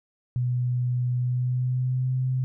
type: tone with pitch glide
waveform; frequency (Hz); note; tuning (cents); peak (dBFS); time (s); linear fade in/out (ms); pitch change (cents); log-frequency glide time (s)
sine; 123.9 to 128.94; B2 to C3; +6 to -25; -22; 0.36-2.44; 0; +69; 1.18-2.16
effects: none